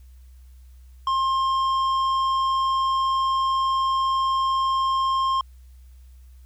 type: tone with tanh clipping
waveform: sine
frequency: 1063 Hz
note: C6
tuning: 27 cents sharp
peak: -21 dBFS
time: 1.07-5.41 s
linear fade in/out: 2 ms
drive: 9 dB
effects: added 63 Hz sine -44 dBFS peak until 6.45 s + white hiss -65 dBFS RMS until 6.45 s